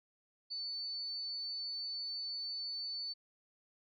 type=tone; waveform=sine; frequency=4497 Hz; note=C#8; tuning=24 cents sharp; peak=-38 dBFS; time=0.5-3.14 s; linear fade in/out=20 ms; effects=none